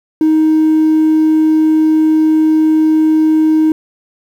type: tone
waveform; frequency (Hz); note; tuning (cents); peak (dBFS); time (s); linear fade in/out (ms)
triangle; 313.5; D#4; +13; -4; 0.21-3.72; 2
effects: tanh soft clip ceiling -3 dBFS + 7-bit